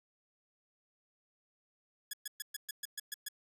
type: tone bursts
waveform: 5% pulse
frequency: 1686 Hz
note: G#6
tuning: 26 cents sharp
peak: -26 dBFS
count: 9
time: 2.11-3.286 s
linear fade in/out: 5 ms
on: 24 ms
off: 120 ms
effects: resampled to 32000 Hz